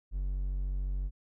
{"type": "tone", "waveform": "triangle", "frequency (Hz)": 47, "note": "F#1", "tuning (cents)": 28, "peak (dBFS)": -28, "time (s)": [0.11, 1.11], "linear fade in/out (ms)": 50, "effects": []}